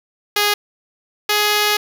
5% pulse tone pair in turn, 413.5 / 418.1 Hz, G#4 / G#4, -8 / +12 cents, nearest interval unison, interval 20 cents, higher second, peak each -3 dBFS, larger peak neither, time 0.36-0.54 / 1.29-1.77 s, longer second, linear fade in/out 5 ms, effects none

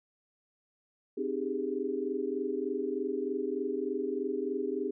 sine chord, Ab major seventh, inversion first, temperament equal with one note detuned, 261.6 / 305.8 / 392 / 415.3 Hz, C4 / Eb4 / G4 / Ab4, 0 / -30 / 0 / 0 cents, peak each -37 / -38 / -34 / -35 dBFS, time 1.17-4.91 s, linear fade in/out 10 ms, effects none

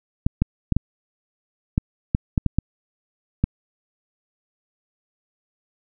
clicks, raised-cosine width 5 ms, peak -5 dBFS, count 10, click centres 0.265 / 0.42 / 0.723 / 0.766 / 1.779 / 2.149 / 2.378 / 2.463 / 2.586 / 3.44 s, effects none

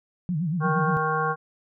sine tone with vibrato, 164.81 Hz, E3, in tune, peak -23 dBFS, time 0.29-0.97 s, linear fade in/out 0 ms, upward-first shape sine, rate 8.6 Hz, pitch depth 190 cents each way
harmonic tone, 156.5 Hz, D#3, 10 cents sharp, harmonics 1 / 3 / 5 / 7 / 9 / 10, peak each -30 / -29 / -29 / -26 / -30 / -34 dBFS, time 0.6-1.36 s, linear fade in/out 50 ms
effects none

